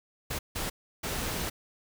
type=noise bursts at uneven times; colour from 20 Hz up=pink; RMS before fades=-33 dBFS; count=3; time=0.3-0.39 / 0.55-0.7 / 1.03-1.5 s; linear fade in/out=10 ms; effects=none